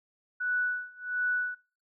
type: tone with tremolo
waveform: sine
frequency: 1480 Hz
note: F#6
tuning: in tune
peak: -25 dBFS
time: 0.4-1.55 s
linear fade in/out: 10 ms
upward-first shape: sine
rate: 1.4 Hz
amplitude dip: 95%
effects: noise-tail reverb RT60 0.4 s tail -24 dB re dry